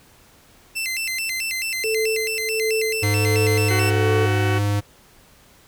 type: tone with vibrato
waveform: sawtooth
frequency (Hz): 2349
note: D7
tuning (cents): 0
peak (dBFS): -20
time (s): 0.75-3.91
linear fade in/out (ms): 20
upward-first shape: square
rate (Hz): 4.6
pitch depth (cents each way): 220
type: tone with tremolo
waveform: sine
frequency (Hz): 440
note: A4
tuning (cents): 0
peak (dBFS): -19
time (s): 1.84-4.26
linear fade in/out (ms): 2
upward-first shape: sine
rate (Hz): 1.4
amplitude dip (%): 70
type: tone with pitch glide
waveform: square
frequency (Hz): 103.1 to 102.33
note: G#2 to G#2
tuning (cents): -12 to -25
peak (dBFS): -19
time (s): 3.02-4.81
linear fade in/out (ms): 20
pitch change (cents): -13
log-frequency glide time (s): 3.15-3.97
type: harmonic tone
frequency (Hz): 374.5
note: F#4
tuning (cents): +21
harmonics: 1 / 2 / 3 / 4 / 5 / 6 / 7 / 8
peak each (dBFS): -25 / -31 / -34 / -30 / -35 / -34 / -35 / -37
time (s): 3.7-4.59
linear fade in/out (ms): 10
effects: pink hiss -52 dBFS RMS until 5.67 s